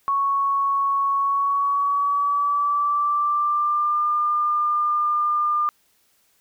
sine tone with pitch glide, 1108.7 to 1202.1 Hz, C#6 to D6, 0 to +40 cents, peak -18 dBFS, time 0.08-5.69 s, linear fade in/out 0 ms, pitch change +140 cents, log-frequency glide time 1.17-4.06 s, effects white hiss -63 dBFS RMS until 6.4 s

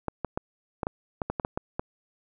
clicks, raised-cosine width 1 ms, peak -14 dBFS, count 11, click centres 0.083 / 0.247 / 0.375 / 0.832 / 0.869 / 1.218 / 1.3 / 1.398 / 1.449 / 1.575 / 1.795 s, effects none

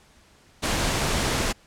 pink noise, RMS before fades -24 dBFS, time 0.62-1.53 s, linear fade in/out 20 ms, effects pink hiss -56 dBFS RMS until 1.66 s + low-pass 9000 Hz 12 dB/octave

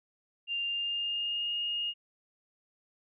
sine tone with pitch glide, 2794 to 2849 Hz, F7 to F7, 0 to +34 cents, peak -30 dBFS, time 0.47-1.94 s, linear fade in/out 50 ms, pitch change +34 cents, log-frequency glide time 0.64-1.51 s, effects none

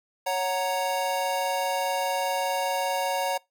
square chord, F# major, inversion second, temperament equal, 554.4 / 740 / 932.3 Hz, C#5 / F#5 / A#5, 0 / 0 / 0 cents, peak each -30 dBFS, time 0.26-3.38 s, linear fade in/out 10 ms, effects noise-tail reverb RT60 0.2 s tail -24 dB re dry

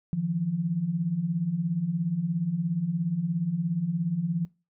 sine beating tone pair, 155.56 / 172.56 Hz, D#3 / F3, 0 / -20 cents, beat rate 17 Hz, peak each -31 / -26 dBFS, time 0.13-4.45 s, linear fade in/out 0 ms, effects noise-tail reverb RT60 0.3 s tail -22 dB re dry

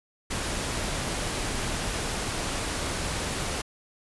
pink noise, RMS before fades -30 dBFS, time 0.3-3.62 s, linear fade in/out 10 ms, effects resampled to 24000 Hz

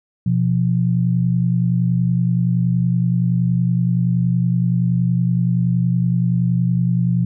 sine tone pair together, 123.96 / 174.61 Hz, B2 / F3, +7 / 0 cents, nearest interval tritone, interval 593 cents, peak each -17 dBFS, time 0.26-7.25 s, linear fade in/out 5 ms, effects none

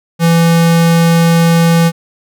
square tone, 167.2 Hz, E3, 25 cents sharp, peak -7 dBFS, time 0.19-1.92 s, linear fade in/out 50 ms, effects none

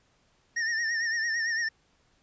square tone with vibrato, 1829 Hz, A#6, 33 cents flat, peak -27 dBFS, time 0.56-1.69 s, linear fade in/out 10 ms, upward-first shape sine, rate 8.9 Hz, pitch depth 60 cents each way, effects pink hiss -67 dBFS RMS until 2.22 s + resampled to 16000 Hz

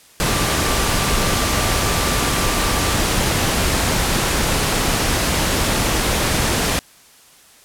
sine tone in noise, 1174.7 Hz, D6, in tune, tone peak -28 dBFS, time 0.28-2.95 s, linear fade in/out 0 ms, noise pink, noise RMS -18 dBFS, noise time 0.2-6.79 s, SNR -13 dB, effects white hiss -48 dBFS RMS until 7.64 s + low-pass 12000 Hz 12 dB/octave

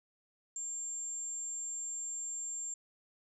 sine tone, 7360 Hz, A#8, 23 cents flat, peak -37 dBFS, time 0.56-2.74 s, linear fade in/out 2 ms, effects none

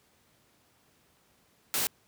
white noise, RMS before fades -29 dBFS, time 1.74-1.87 s, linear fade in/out 0 ms, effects pink hiss -66 dBFS RMS until 2.07 s + high-pass 80 Hz 12 dB/octave

